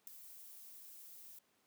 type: noise with ADSR envelope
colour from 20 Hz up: violet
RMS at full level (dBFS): -42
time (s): 0.07-1.39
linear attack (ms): 3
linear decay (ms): 5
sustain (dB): -13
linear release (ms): 4
effects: pink hiss -75 dBFS RMS until 1.66 s + high-pass 200 Hz 12 dB/octave